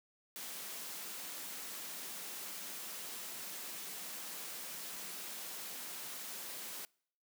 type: high-pass noise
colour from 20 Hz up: white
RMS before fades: -45 dBFS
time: 0.36-6.85 s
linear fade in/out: 0 ms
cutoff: 150 Hz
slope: 96 dB/octave
effects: noise-tail reverb RT60 0.6 s tail -26 dB re dry